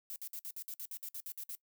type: noise bursts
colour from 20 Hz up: violet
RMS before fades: -43 dBFS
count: 13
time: 0.1-1.551 s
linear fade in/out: 0 ms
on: 59 ms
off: 57 ms
effects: noise-tail reverb RT60 0.1 s tail -21 dB re dry